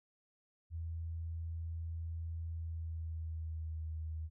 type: tone with pitch glide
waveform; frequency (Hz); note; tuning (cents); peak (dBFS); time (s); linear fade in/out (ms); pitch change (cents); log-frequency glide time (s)
sine; 82.41 to 79.42; E2 to D#2; 0 to +36; -38; 0.7-4.3; 50; -64; 2.5-3.84
effects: none